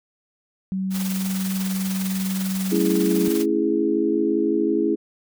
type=tone; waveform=sine; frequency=190 Hz; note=F#3; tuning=46 cents sharp; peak=-22 dBFS; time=0.72-3.28 s; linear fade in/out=0 ms
type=noise with tremolo; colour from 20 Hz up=white; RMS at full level=-30 dBFS; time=0.9-3.46 s; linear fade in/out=50 ms; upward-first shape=triangle; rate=20 Hz; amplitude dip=60%
type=chord; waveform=sine; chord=A major seventh; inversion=none; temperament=equal; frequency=220 / 277.2 / 329.6 / 415.3 Hz; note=A3 / C#4 / E4 / G#4; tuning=0 / 0 / 0 / 0 cents; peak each=-27 / -25 / -21 / -23 dBFS; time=2.71-4.96 s; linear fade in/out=20 ms
effects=none